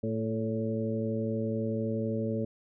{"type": "harmonic tone with a mistuned harmonic", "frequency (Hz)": 111.9, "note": "A2", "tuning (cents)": 30, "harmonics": [1, 2, 3, 4, 5], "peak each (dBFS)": [-34, -32, -39, -35, -37], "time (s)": [0.03, 2.45], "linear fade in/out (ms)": 5, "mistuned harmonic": 4, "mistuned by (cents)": -31, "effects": []}